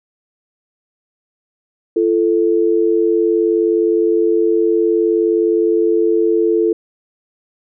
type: tone pair together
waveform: sine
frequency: 340.6 / 440 Hz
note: F4 / A4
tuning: -43 / 0 cents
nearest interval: major third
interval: 443 cents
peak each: -14 dBFS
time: 1.96-6.73 s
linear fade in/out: 5 ms
effects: none